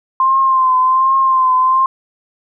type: tone with vibrato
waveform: sine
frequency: 1046.5 Hz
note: C6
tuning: in tune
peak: -9 dBFS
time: 0.2-1.86 s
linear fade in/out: 2 ms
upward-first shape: triangle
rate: 1.3 Hz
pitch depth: 46 cents each way
effects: none